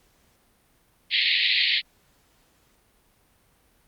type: band-pass noise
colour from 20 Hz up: white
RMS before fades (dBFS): -21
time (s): 1.1-1.82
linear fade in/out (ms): 50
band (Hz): 1900 to 4400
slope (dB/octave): 96
effects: pink hiss -63 dBFS RMS until 3.87 s + Opus 48 kbps